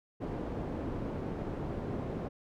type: low-pass noise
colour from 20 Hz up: white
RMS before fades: -37 dBFS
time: 0.2-2.29 s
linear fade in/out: 20 ms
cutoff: 400 Hz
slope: 12 dB/octave
effects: none